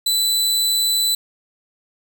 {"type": "tone", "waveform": "sawtooth", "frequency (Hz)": 3992, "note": "B7", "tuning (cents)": 18, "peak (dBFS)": -13, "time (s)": [0.06, 1.15], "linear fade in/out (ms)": 5, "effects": []}